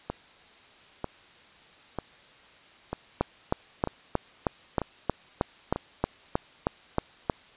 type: two click trains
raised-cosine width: 1 ms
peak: -16 / -9 dBFS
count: 7 / 14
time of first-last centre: 0.1-5.76 / 3.21-7.298 s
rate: 1.06 / 3.18 Hz
effects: white hiss -54 dBFS RMS until 7.56 s + resampled to 8000 Hz